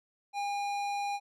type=tone with tanh clipping; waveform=sine; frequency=810 Hz; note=G#5; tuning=43 cents flat; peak=-33 dBFS; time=0.33-1.2 s; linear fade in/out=50 ms; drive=16 dB; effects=none